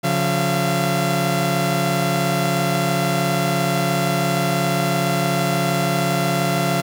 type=tone cluster; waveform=sawtooth; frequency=141.6 / 178.7 / 682 Hz; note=C#3 / F3 / F5; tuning=+37 / +40 / -41 cents; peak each=-18 dBFS; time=0.03-6.82 s; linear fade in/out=20 ms; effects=none